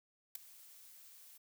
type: noise with ADSR envelope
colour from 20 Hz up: blue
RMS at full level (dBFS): -38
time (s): 0.35-1.38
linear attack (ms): 4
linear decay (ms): 8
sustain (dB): -20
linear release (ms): 11
effects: none